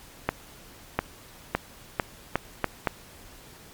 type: accelerating click train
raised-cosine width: 0.5 ms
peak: -7 dBFS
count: 7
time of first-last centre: 0.29-2.872 s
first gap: 700 ms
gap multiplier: 0.8
effects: pink hiss -49 dBFS RMS until 3.73 s + MP3 96 kbps